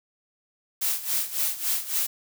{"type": "noise with tremolo", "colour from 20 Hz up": "blue", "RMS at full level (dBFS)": -24, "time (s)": [0.81, 2.07], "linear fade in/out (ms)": 10, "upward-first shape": "sine", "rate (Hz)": 3.6, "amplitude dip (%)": 80, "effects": []}